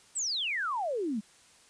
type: exponential sweep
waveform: sine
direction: down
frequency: 8372 to 196 Hz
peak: -29 dBFS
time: 0.15-1.21 s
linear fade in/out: 20 ms
effects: white hiss -59 dBFS RMS until 1.69 s + resampled to 22050 Hz